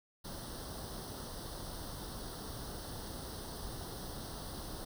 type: noise with comb filter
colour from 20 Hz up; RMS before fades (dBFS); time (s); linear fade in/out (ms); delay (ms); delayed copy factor
pink; -44; 0.24-4.85; 10; 0.21; +0.85
effects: none